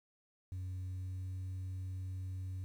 sine tone with pitch glide, 92.5 to 93.36 Hz, F#2 to F#2, 0 to +16 cents, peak -36 dBFS, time 0.52-2.64 s, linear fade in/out 0 ms, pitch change +16 cents, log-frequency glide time 0.83-1.34 s, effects tanh soft clip ceiling -38 dBFS + 11-bit

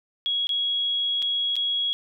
sine tone with dropouts, 3322 Hz, G#7, in tune, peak -22 dBFS, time 0.26-1.93 s, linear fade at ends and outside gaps 0 ms, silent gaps 0.47-0.492 / 1.221-1.225 / 1.556-1.565 s, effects none

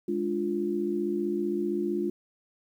sine chord, D diminished, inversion second, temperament equal, 207.7 / 293.7 / 349.2 Hz, Ab3 / D4 / F4, 0 / 0 / 0 cents, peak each -32 / -33 / -28 dBFS, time 0.08-2.1 s, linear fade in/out 5 ms, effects 10-bit

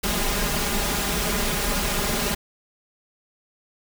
pink noise with comb filter, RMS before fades -24 dBFS, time 0.03-2.35 s, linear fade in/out 10 ms, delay 4.9 ms, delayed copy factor +0.95, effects none

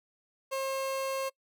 30% pulse tone, 536 Hz, C5, 42 cents sharp, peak -28 dBFS, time 0.51-1.3 s, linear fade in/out 20 ms, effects noise-tail reverb RT60 0.1 s tail -25 dB re dry

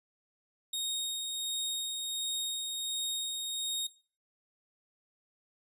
sawtooth tone with tremolo, 3729 Hz, A#7, in tune, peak -28 dBFS, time 0.73-3.87 s, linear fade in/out 5 ms, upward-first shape sine, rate 1.4 Hz, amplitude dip 30%, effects noise-tail reverb RT60 0.4 s tail -20 dB re dry + resampled to 32000 Hz

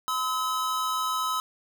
square tone pair together, 1018 / 1284.3 Hz, C6 / E6, -48 / -46 cents, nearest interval major third, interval 402 cents, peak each -31 / -28 dBFS, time 0.08-1.4 s, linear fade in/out 0 ms, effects none

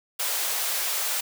white high-pass noise, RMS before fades -27 dBFS, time 0.19-1.21 s, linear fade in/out 10 ms, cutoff 470 Hz, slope 24 dB/octave, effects none

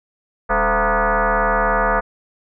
sine tone with frequency modulation, 277.2 Hz, C#4, in tune, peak -14 dBFS, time 0.49-2.01 s, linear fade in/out 20 ms, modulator 239 Hz, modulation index 5.7, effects none

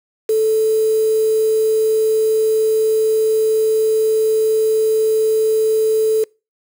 sine tone with quantisation, 437.9 Hz, A4, 8 cents flat, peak -12 dBFS, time 0.29-6.24 s, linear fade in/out 5 ms, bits 5, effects noise-tail reverb RT60 0.3 s tail -26 dB re dry

